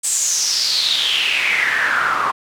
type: noise with band-pass filter sweep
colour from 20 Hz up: pink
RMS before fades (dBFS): -18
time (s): 0.03-2.32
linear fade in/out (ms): 20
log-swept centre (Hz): 8200 to 1100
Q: 6.3
effects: none